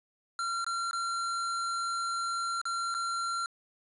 square tone with dropouts, 1371 Hz, F6, 32 cents flat, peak -31 dBFS, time 0.39-3.46 s, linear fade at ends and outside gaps 1 ms, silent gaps 0.645-0.665 / 0.911-0.931 / 2.615-2.654 / 2.942-2.948 s, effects resampled to 24000 Hz + 10-bit

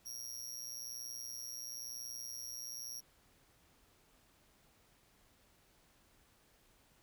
sawtooth tone with amplitude modulation, 5640 Hz, F8, 16 cents sharp, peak -37 dBFS, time 0.05-3.01 s, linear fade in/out 20 ms, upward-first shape sine, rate 121 Hz, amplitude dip 85%, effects pink hiss -69 dBFS RMS until 7.02 s

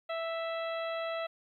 harmonic tone, 659.3 Hz, E5, in tune, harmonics 1 / 2 / 3 / 4 / 5 / 6, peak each -34 / -40 / -44 / -46 / -48 / -50 dBFS, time 0.09-1.27 s, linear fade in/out 10 ms, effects 12-bit

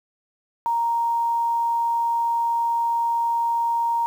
sine tone with quantisation, 932.3 Hz, A#5, in tune, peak -19 dBFS, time 0.66-4.06 s, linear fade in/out 0 ms, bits 8, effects none

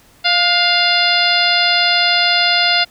harmonic tone with a mistuned harmonic, 699 Hz, F5, 1 cent sharp, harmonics 1 / 2 / 3 / 4 / 5 / 6 / 7, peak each -19 / -19 / -19 / -19 / -19 / -19 / -19 dBFS, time 0.24-2.85 s, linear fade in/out 20 ms, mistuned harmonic 2, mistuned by +39 cents, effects pink hiss -49 dBFS RMS until 2.9 s

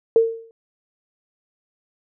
sine tone with exponential decay, 454.8 Hz, A#4, 43 cents flat, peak -8 dBFS, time 0.16-0.51 s, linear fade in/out 1 ms, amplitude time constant 74 ms, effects none

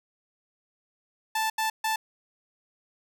sawtooth tone bursts at uneven times, 880 Hz, A5, in tune, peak -21 dBFS, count 3, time 1.35-1.5 / 1.58-1.7 / 1.84-1.96 s, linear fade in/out 5 ms, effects none

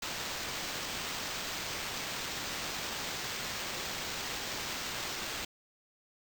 white noise with sample-and-hold, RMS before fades -38 dBFS, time 0.02-5.45 s, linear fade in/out 5 ms, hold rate 11025 Hz, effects none

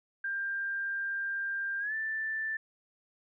sine tone with pitch glide, 1592 to 1766.4 Hz, G6 to A6, +26 to +6 cents, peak -31 dBFS, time 0.24-2.57 s, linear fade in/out 5 ms, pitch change +180 cents, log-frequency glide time 1.79-1.94 s, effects none

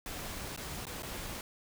pink noise with dropouts, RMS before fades -41 dBFS, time 0.06-1.41 s, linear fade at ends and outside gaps 1 ms, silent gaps 0.563-0.575 / 0.854-0.868 / 1.023-1.031 s, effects none

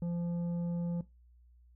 sine tone with tanh clipping, 172.3 Hz, F3, 23 cents flat, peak -33 dBFS, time 0.02-1.01 s, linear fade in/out 2 ms, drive 7 dB, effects noise-tail reverb RT60 0.2 s tail -17 dB re dry + added 60 Hz sine -58 dBFS peak until 1.75 s

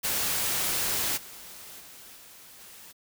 white noise with level steps, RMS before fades -28 / -45 / -48 / -50 / -48 dBFS, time 0.03-2.93 s, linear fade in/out 20 ms, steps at 1.16 / 1.79 / 2.15 / 2.59 s, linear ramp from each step 20 ms, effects none

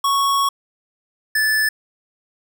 square tone pair in turn, 1108.7 / 1743.3 Hz, C#6 / A6, 0 / -17 cents, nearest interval minor sixth, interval 783 cents, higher second, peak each -16 dBFS, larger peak neither, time 0.04-0.49 / 1.35-1.69 s, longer first, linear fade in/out 5 ms, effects none

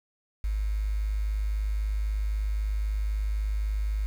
sine tone with quantisation, 51.91 Hz, G#1, in tune, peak -25 dBFS, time 0.44-4.06 s, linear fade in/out 0 ms, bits 8, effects none

